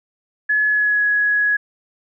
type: tone with pitch glide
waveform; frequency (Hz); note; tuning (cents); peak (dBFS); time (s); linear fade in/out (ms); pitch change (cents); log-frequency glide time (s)
sine; 1703 to 1675.7; G#6 to G#6; +43 to +15; -14; 0.49-1.57; 10; -28; 0.67-1.03
effects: none